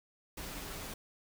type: noise with comb filter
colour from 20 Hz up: pink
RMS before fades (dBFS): -43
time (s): 0.37-0.94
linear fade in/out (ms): 5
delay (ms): 8.6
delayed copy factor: -0.5
effects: none